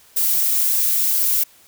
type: noise with flanger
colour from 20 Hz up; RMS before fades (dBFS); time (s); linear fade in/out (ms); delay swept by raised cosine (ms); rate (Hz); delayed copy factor
violet; -18; 0.16-1.44; 10; 1.8 to 7; 2; +0.5
effects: white hiss -51 dBFS RMS until 1.67 s